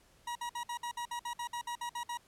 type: tone bursts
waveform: 40% pulse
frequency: 956 Hz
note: A#5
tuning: 43 cents sharp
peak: -35 dBFS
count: 14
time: 0.27-2.174 s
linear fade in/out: 5 ms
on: 84 ms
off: 56 ms
effects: pink hiss -65 dBFS RMS until 2.27 s + low-pass 12000 Hz 12 dB/octave